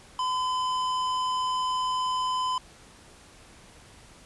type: tone with hard clipping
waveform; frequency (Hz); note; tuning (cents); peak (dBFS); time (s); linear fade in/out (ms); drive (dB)
sine; 1015; B5; +47; -27; 0.19-2.58; 2; 12
effects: pink hiss -52 dBFS RMS until 4.25 s + resampled to 24000 Hz